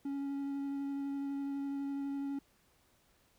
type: tone with vibrato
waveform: triangle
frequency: 278.6 Hz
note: C#4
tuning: 9 cents sharp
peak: -33 dBFS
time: 0.05-2.39 s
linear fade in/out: 5 ms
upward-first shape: sine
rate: 12 Hz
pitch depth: 10 cents each way
effects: pink hiss -70 dBFS RMS until 3.38 s